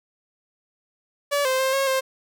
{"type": "tone with pitch steps", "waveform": "sawtooth", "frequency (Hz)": [573, 521, 528, 544, 528], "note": ["D5", "C5", "C5", "C#5", "C5"], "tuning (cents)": [-43, -7, 16, -33, 16], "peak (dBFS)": -16, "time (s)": [1.31, 2.01], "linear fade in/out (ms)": 20, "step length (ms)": 140, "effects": []}